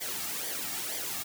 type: noise with flanger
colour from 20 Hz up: white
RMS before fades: -35 dBFS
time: 0-1.24 s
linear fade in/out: 20 ms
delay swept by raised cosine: 0.74 to 2.04 ms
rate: 2.1 Hz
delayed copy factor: -0.65
effects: none